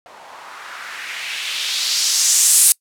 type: noise with low-pass filter sweep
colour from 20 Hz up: violet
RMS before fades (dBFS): -19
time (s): 0.06-2.72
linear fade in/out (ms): 0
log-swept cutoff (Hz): 720 to 10000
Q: 2
effects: noise-tail reverb RT60 0.1 s tail -25 dB re dry